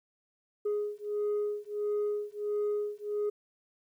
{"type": "beating tone pair", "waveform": "sine", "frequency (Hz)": [415.3, 416.8], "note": ["G#4", "G#4"], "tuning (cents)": [0, 6], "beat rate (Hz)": 1.5, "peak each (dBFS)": -31, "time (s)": [0.65, 3.3], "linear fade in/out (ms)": 10, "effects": ["tanh soft clip ceiling -26 dBFS", "11-bit"]}